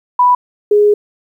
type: tone pair in turn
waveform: sine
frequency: 987.8 / 415.3 Hz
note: B5 / G#4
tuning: 0 / 0 cents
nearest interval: octave + minor third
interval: 1500 cents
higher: first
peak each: -6 dBFS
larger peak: neither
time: 0.19-0.35 / 0.71-0.94 s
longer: second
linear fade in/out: 5 ms
effects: 8-bit

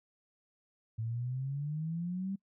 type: exponential sweep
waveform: sine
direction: up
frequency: 110 to 198.2 Hz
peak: -33 dBFS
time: 0.98-2.36 s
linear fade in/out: 10 ms
effects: noise-tail reverb RT60 0.1 s tail -26 dB re dry

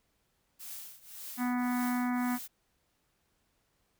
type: noise with tremolo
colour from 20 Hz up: blue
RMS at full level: -42 dBFS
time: 0.59-2.48 s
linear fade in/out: 20 ms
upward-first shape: triangle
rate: 1.8 Hz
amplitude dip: 90%
type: harmonic tone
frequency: 246.9 Hz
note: B3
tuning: in tune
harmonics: 1 / 3 / 4 / 5 / 6 / 7 / 8 / 9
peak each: -29 / -39 / -41 / -43 / -45 / -46 / -47 / -48 dBFS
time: 1.37-2.39 s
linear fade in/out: 50 ms
effects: pink hiss -75 dBFS RMS until 3.99 s

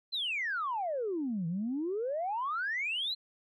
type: exponential two-way sweep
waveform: sine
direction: down then up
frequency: 4195 to 160.2 to 4195 Hz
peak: -30 dBFS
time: 0.12-3.15 s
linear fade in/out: 20 ms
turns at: 1.47 s
effects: tanh soft clip ceiling -26 dBFS

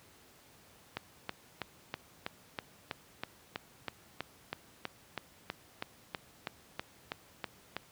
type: click train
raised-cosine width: 0.3 ms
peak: -19 dBFS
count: 22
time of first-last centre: 0.97-7.766 s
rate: 3.09 Hz
effects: pink hiss -60 dBFS RMS until 7.91 s + high-pass 80 Hz 12 dB/octave

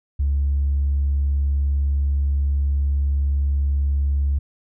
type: tone with tanh clipping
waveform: triangle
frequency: 70.2 Hz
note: C#2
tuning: 22 cents sharp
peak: -17 dBFS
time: 0.19-4.39 s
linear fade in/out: 10 ms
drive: 5 dB
effects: none

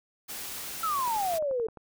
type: noise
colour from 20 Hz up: white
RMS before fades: -38 dBFS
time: 0.28-1.39 s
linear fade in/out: 20 ms
type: exponential sweep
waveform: sine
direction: down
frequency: 1349 to 432.7 Hz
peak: -26 dBFS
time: 0.83-1.67 s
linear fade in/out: 5 ms
type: click train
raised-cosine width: 1 ms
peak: -31 dBFS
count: 10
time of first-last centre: 0.99-1.773 s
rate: 11.5 Hz
effects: none

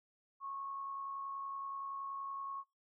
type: tone with amplitude modulation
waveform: sine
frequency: 1098 Hz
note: C#6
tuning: 17 cents flat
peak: -39 dBFS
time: 0.4-2.64 s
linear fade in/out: 50 ms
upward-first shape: sine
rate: 70.6 Hz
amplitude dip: 35%
effects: noise-tail reverb RT60 0.2 s tail -22 dB re dry

